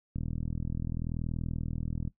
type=click train; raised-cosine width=5 ms; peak=-22 dBFS; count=79; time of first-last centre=0.16-2.076 s; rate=40.7 Hz; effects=noise-tail reverb RT60 0.1 s tail -17 dB re dry